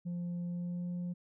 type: tone with pitch glide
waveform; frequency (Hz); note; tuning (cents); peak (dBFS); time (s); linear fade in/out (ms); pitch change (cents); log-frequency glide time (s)
sine; 174.61 to 176.64; F3 to F3; 0 to +20; -32; 0.05-1.14; 20; +20; 0.46-0.89
effects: tanh soft clip ceiling -34 dBFS